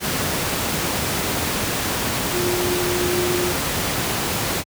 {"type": "tone in noise", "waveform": "sine", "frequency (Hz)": 356.3, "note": "F4", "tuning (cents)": 35, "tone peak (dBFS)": -21, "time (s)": [2.31, 3.54], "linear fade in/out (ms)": 50, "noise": "pink", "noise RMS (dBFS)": -22, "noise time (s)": [0, 4.64], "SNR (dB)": -2, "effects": ["high-pass 80 Hz 12 dB/octave"]}